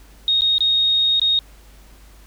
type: tone with dropouts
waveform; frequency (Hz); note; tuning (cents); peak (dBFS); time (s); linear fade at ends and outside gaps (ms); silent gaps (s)
sine; 3729; A#7; 0; -14; 0.28-1.39; 1; 0.409-0.419 / 0.582-0.606 / 1.197-1.216
effects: added 50 Hz sine -44 dBFS peak until 2.26 s + pink hiss -51 dBFS RMS until 2.26 s